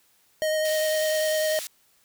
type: tone with vibrato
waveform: square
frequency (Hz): 622.3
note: D#5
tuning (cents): 0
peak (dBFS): -23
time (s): 0.42-1.59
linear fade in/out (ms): 0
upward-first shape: sine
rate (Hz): 10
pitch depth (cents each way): 12
type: high-pass noise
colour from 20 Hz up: pink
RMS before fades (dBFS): -35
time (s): 0.65-1.67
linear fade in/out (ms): 0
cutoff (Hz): 3500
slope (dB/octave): 12
effects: white hiss -63 dBFS RMS until 2.04 s